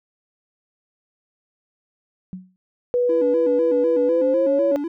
sine tone with exponential decay, 185 Hz, F#3, in tune, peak -26 dBFS, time 2.33-2.56 s, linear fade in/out 0 ms, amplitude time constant 50 ms
sine tone with pitch glide, 490 to 559.6 Hz, B4 to C#5, -14 to +16 cents, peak -16 dBFS, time 2.94-4.76 s, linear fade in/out 0 ms, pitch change +230 cents, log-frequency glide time 4.03-4.6 s
triangle tone with vibrato, 311 Hz, D#4, 1 cent flat, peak -21 dBFS, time 3.09-4.88 s, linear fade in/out 5 ms, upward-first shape square, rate 4 Hz, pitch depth 130 cents each way
effects none

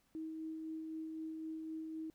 sine tone with tremolo, 318.2 Hz, D#4, 39 cents sharp, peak -40 dBFS, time 0.15-2.1 s, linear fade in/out 0 ms, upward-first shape sine, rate 3.9 Hz, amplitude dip 25%, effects pink hiss -75 dBFS RMS until 2.14 s

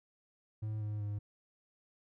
triangle tone with pitch steps, 107.9 / 105.56 / 103.27 Hz, A2 / G#2 / G#2, -33 / +29 / -9 cents, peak -33 dBFS, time 0.62-1.19 s, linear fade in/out 10 ms, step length 190 ms, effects none

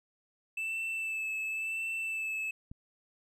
triangle tone with vibrato, 2637 Hz, E7, in tune, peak -31 dBFS, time 0.57-2.51 s, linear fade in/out 5 ms, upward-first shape sine, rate 0.94 Hz, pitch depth 23 cents each way
click, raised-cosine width 5 ms, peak -32 dBFS, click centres 2.715 s
effects none

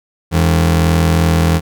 40% pulse ring-modulated tone, 124 Hz, B2, 7 cents sharp, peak -6 dBFS, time 0.31-1.61 s, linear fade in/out 50 ms, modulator 40.7 Hz, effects none

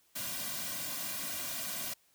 white noise with comb filter, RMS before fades -38 dBFS, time 0.15-1.94 s, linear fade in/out 10 ms, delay 2.3 ms, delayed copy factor -1, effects white hiss -69 dBFS RMS until 2.14 s

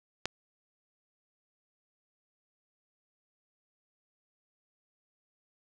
click, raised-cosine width 0.2 ms, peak -13 dBFS, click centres 0.256 s, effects none

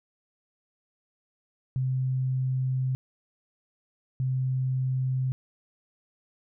sine tone bursts at uneven times, 130 Hz, C3, 11 cents flat, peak -24 dBFS, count 2, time 1.76-2.95 / 4.2-5.32 s, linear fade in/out 0 ms, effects none

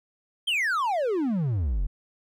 triangle exponential sweep, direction down, 3265 to 38.11 Hz, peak -21 dBFS, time 0.47-1.87 s, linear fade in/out 10 ms, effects none

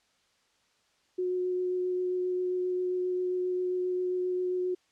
sine tone with vibrato, 364 Hz, F#4, 28 cents flat, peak -27 dBFS, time 1.18-4.75 s, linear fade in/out 10 ms, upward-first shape sine, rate 7.5 Hz, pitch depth 9 cents each way, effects white hiss -69 dBFS RMS until 4.91 s + low-pass 6000 Hz 12 dB/octave

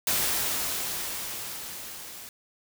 white noise with level ramp, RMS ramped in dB -25 to -43 dBFS, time 0.07-2.29 s, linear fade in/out 2 ms, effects none

